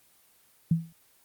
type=tone with exponential decay; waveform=sine; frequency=164.81 Hz; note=E3; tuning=in tune; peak=-17 dBFS; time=0.71-0.93 s; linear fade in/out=5 ms; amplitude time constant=46 ms; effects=white hiss -62 dBFS RMS until 1.24 s + Opus 24 kbps